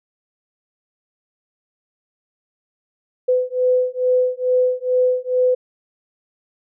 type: beating tone pair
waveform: sine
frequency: 503 / 505.3 Hz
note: B4 / B4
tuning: +32 / +40 cents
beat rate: 2.3 Hz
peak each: -18 dBFS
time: 3.28-5.55 s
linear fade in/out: 10 ms
effects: none